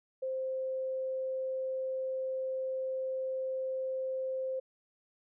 sine tone, 523.3 Hz, C5, in tune, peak -32 dBFS, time 0.22-4.6 s, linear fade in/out 10 ms, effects none

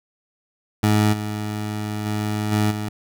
20% pulse tone with level steps, 105.8 Hz, G#2, 33 cents sharp, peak -10 / -20 / -17 / -12 / -20 dBFS, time 0.83-2.89 s, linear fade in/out 5 ms, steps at 1.12 / 2.05 / 2.51 / 2.7 s, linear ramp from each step 20 ms, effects none

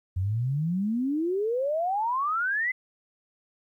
sine exponential sweep, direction up, 88 to 2070 Hz, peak -24 dBFS, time 0.16-2.72 s, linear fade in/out 10 ms, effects 11-bit

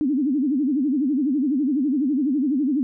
sine tone with vibrato, 277.2 Hz, C#4, in tune, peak -18 dBFS, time 0.01-2.83 s, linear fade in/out 0 ms, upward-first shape sine, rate 12 Hz, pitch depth 200 cents each way, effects none

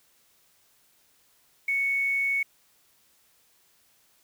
sine tone with quantisation, 2217 Hz, C#7, in tune, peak -23 dBFS, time 1.68-2.43 s, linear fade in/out 5 ms, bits 8, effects white hiss -64 dBFS RMS until 4.23 s

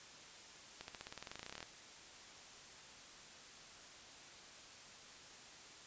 accelerating click train, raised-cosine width 0.2 ms, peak -29 dBFS, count 20, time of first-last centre 0.81-1.628 s, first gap 71 ms, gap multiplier 0.94, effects white hiss -56 dBFS RMS until 5.86 s + resampled to 16000 Hz

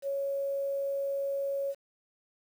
sine tone with quantisation, 554.4 Hz, C#5, in tune, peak -29 dBFS, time 0.02-1.75 s, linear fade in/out 50 ms, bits 9, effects none

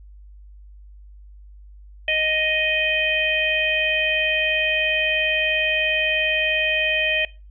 harmonic tone, 623 Hz, D#5, 2 cents sharp, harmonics 1 / 3 / 4 / 5, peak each -26 / -25 / -21 / -25 dBFS, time 2.08-7.25 s, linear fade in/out 2 ms, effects noise-tail reverb RT60 0.3 s tail -22 dB re dry + added 50 Hz sine -41 dBFS peak until 7.5 s

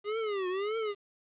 square tone with vibrato, 404.9 Hz, G#4, 44 cents flat, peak -31 dBFS, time 0.04-0.95 s, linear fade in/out 50 ms, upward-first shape triangle, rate 1.7 Hz, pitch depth 210 cents each way, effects resampled to 8000 Hz + 10-bit

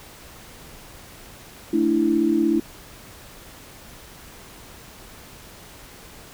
sine chord, A suspended fourth, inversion none, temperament just, 220 / 293.3 / 330 Hz, A3 / D4 / E4, 0 / -2 / +2 cents, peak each -24 / -22 / -19 dBFS, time 1.73-2.6 s, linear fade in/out 5 ms, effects pink hiss -44 dBFS RMS until 6.33 s

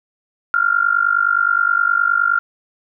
sine tone with amplitude modulation, 1396.9 Hz, F6, in tune, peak -9 dBFS, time 0.54-2.39 s, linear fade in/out 0 ms, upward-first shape sine, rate 49.6 Hz, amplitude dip 90%, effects none

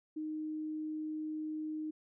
sine tone, 309.6 Hz, D#4, 9 cents flat, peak -36 dBFS, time 0.16-1.91 s, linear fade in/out 10 ms, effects none

